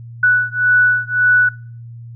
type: beating tone pair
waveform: sine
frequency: 1480 / 1481.8 Hz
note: F#6 / F#6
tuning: 0 / +2 cents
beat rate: 1.8 Hz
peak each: -14 dBFS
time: 0.23-1.49 s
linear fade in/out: 5 ms
effects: noise-tail reverb RT60 0.5 s tail -24 dB re dry + added 117 Hz sine -31 dBFS peak until 2.15 s